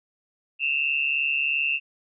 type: tone pair together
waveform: sine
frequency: 2609 / 2752 Hz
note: E7 / F7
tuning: -18 / -26 cents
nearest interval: minor second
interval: 92 cents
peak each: -25 / -24 dBFS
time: 0.59-1.8 s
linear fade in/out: 50 ms
effects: none